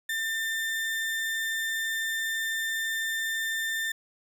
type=tone; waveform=35% pulse; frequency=1794 Hz; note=A6; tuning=33 cents sharp; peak=-26 dBFS; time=0.09-3.92 s; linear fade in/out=5 ms; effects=none